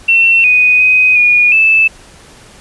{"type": "tone with pitch steps", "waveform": "sine", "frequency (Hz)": [2703, 2488, 2508, 2445, 2630], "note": ["E7", "D#7", "D#7", "D#7", "E7"], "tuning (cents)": [43, -1, 13, -31, -5], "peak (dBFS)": -5, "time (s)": [0.08, 1.88], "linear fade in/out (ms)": 10, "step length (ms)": 360, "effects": ["pink hiss -39 dBFS RMS until 2.6 s", "resampled to 24000 Hz"]}